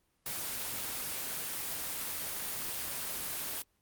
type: noise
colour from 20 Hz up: white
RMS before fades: -37 dBFS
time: 0.26-3.62 s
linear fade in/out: 2 ms
effects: pink hiss -75 dBFS RMS until 3.81 s + Opus 24 kbps